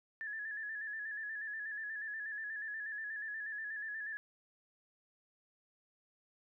sine tone with vibrato, 1729 Hz, A6, 31 cents flat, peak -39 dBFS, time 0.21-4.17 s, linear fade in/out 0 ms, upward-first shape square, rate 8.3 Hz, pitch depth 49 cents each way, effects none

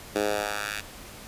10% pulse tone with high-pass filter sweep, 103.83 Hz, G#2, in tune, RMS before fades -29 dBFS, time 0.15-0.81 s, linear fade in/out 10 ms, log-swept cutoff 340 to 2100 Hz, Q 1.4, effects pink hiss -44 dBFS RMS until 1.27 s + resampled to 32000 Hz

